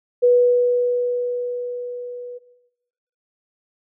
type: tone with level ramp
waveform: sine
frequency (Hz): 489.6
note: B4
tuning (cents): -15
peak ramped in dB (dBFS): -10 to -31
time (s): 0.22-2.39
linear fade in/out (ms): 20
effects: noise-tail reverb RT60 1.0 s tail -17 dB re dry